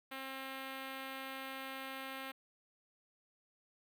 5% pulse tone with notch filter, 266.9 Hz, C4, 35 cents sharp, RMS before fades -45 dBFS, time 0.11-2.32 s, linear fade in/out 10 ms, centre 7100 Hz, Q 1.1, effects none

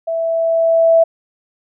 sine tone with level ramp, 659.3 Hz, E5, in tune, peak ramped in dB -17 to -6 dBFS, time 0.07-1.04 s, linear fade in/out 10 ms, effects none

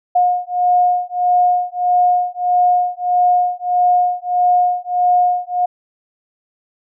sine beating tone pair, 717 / 718.6 Hz, F5 / F5, +45 / +49 cents, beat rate 1.6 Hz, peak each -15 dBFS, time 0.15-5.66 s, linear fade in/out 10 ms, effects none

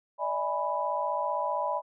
sine chord, E dominant seventh, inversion third, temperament equal with one note detuned, 587.3 / 642.7 / 830.6 / 987.8 Hz, D5 / E5 / G#5 / B5, 0 / -44 / 0 / 0 cents, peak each -33 / -35 / -34 / -30 dBFS, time 0.18-1.82 s, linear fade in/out 50 ms, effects none

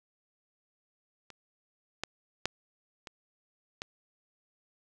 clicks, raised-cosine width 0.2 ms, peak -30 / -15 / -11 / -25 / -19 dBFS, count 5, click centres 1.303 / 2.036 / 2.456 / 3.072 / 3.819 s, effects none

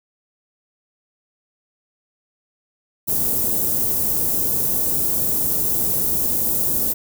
white band-stop noise, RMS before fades -20 dBFS, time 3.07-6.94 s, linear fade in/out 20 ms, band 420 to 13000 Hz, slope 12 dB/octave, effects none

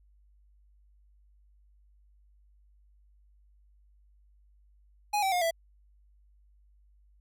square tone with pitch steps, 830.6 / 770.5 / 714.8 / 663.1 Hz, G#5 / G5 / F5 / E5, 0 / -30 / +40 / +10 cents, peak -26 dBFS, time 5.13-5.51 s, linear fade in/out 10 ms, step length 95 ms, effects added 50 Hz sine -59 dBFS peak until 7.2 s

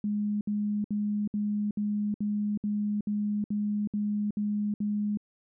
sine tone bursts, 207.9 Hz, G#3, 2 cents sharp, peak -26 dBFS, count 12, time 0.04-5.173 s, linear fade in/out 2 ms, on 370 ms, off 63 ms, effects none

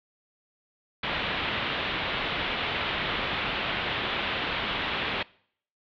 white low-pass noise, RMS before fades -30 dBFS, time 1.03-5.23 s, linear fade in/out 5 ms, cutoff 3600 Hz, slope 48 dB/octave, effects noise-tail reverb RT60 0.6 s tail -23 dB re dry

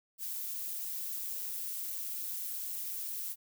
violet noise with amplitude modulation, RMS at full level -36 dBFS, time 0.18-3.36 s, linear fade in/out 50 ms, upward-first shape sine, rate 184 Hz, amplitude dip 55%, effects none

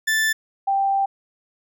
40% pulse / sine tone pair in turn, 1760 / 785.8 Hz, A6 / G5, 0 / +4 cents, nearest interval octave + major second, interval 1396 cents, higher first, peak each -17 dBFS, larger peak neither, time 0.07-0.33 / 0.67-1.06 s, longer second, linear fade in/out 10 ms, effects none

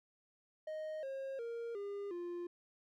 triangle tone with pitch steps, 622.3 / 538.6 / 466.2 / 403.5 / 349.3 Hz, D#5 / C#5 / A#4 / G#4 / F4, 0 / -50 / 0 / -50 / 0 cents, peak -38 dBFS, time 0.67-2.47 s, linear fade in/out 5 ms, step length 360 ms, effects none

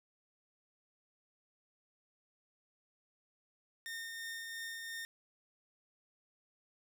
sawtooth tone with tremolo, 1827 Hz, A#6, 35 cents flat, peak -37 dBFS, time 3.86-5.05 s, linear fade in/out 0 ms, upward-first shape triangle, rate 2.9 Hz, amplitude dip 30%, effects none

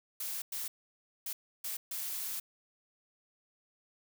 blue noise bursts at uneven times, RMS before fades -38 dBFS, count 5, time 0.2-0.42 / 0.52-0.68 / 1.26-1.33 / 1.64-1.77 / 1.91-2.4 s, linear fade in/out 5 ms, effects none

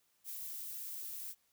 violet noise, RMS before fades -44 dBFS, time 0.24-1.35 s, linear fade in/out 50 ms, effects white hiss -75 dBFS RMS until 1.52 s

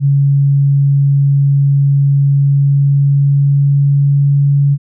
sine tone with pitch glide, 140 to 141.3 Hz, C#3 to C#3, +18 to +34 cents, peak -7 dBFS, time 0-4.78 s, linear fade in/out 50 ms, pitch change +16 cents, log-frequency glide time 2.33-4.43 s, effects none

